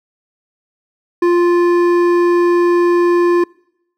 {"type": "tone with hard clipping", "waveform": "sine", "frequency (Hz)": 348.7, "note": "F4", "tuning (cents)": -3, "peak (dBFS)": -11, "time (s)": [1.22, 3.44], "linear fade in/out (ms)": 5, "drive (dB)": 10, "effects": ["noise-tail reverb RT60 0.8 s tail -26 dB re dry"]}